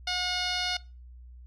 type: tone with low-pass filter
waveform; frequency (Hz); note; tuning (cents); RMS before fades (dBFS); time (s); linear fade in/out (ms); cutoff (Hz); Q
10% pulse; 723; F#5; -40; -30; 0.07-0.77; 5; 5200; 2.7
effects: noise-tail reverb RT60 0.3 s tail -21 dB re dry + added 61 Hz sine -45 dBFS peak until 1.46 s